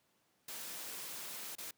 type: noise with dropouts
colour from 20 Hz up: white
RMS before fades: -45 dBFS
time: 0.48-1.71 s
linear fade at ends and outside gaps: 5 ms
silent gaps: 1.554-1.582 s
effects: pink hiss -75 dBFS RMS until 1.77 s + high-pass 150 Hz 12 dB/octave